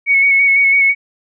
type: tone with vibrato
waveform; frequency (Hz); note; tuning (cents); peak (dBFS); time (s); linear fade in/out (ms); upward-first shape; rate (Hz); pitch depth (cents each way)
sine; 2217; C#7; 0; -8; 0.06-0.95; 50; square; 6; 19
effects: none